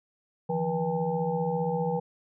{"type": "tone cluster", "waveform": "sine", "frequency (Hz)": [156.3, 171.4, 482.5, 803, 881], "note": ["D#3", "F3", "B4", "G5", "A5"], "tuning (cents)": [8, -32, -40, 41, 2], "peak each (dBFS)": [-36, -30, -29, -33, -38], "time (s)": [0.49, 2], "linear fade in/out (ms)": 10, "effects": []}